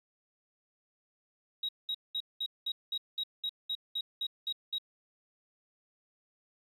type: tone bursts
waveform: sine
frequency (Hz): 3815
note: A#7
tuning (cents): +39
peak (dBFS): -30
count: 13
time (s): 1.63-4.784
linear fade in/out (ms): 5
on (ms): 58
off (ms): 200
effects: tanh soft clip ceiling -28 dBFS + 11-bit